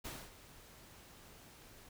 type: noise with ADSR envelope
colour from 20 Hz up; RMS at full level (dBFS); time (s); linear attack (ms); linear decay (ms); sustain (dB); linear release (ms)
pink; -44; 0.04-1.89; 14; 240; -14; 5
effects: none